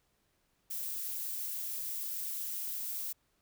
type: noise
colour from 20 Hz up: violet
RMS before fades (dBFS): -38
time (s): 0.7-3.13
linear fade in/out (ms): 10
effects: pink hiss -75 dBFS RMS until 3.41 s